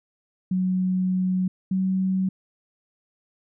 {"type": "tone pair in turn", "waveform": "sine", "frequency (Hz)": [185, 188.56], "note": ["F#3", "F#3"], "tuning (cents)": [0, 33], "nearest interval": "unison", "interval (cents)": 33, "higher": "second", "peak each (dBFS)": -20, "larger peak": "neither", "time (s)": [[0.51, 1.48], [1.71, 2.29]], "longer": "first", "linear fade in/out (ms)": 5, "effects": []}